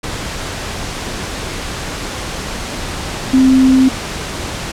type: tone in noise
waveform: sine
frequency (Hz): 261.6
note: C4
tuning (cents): 0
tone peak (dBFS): -6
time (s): 3.33-3.89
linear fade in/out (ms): 10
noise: pink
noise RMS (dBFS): -23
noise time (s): 0.03-4.72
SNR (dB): +14
effects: low-pass 8000 Hz 12 dB/octave